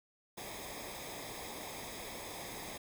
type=noise with comb filter; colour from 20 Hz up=pink; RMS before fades=-45 dBFS; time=0.37-2.78 s; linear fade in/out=10 ms; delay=0.69 ms; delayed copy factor=-0.7; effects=none